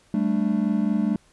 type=chord; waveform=triangle; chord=G suspended second; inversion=none; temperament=just; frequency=196 / 220.5 / 294 Hz; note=G3 / A3 / D4; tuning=0 / +4 / +2 cents; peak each=-22 / -21 / -25 dBFS; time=0.14-1.16 s; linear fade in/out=2 ms; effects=pink hiss -59 dBFS RMS until 1.32 s + resampled to 24000 Hz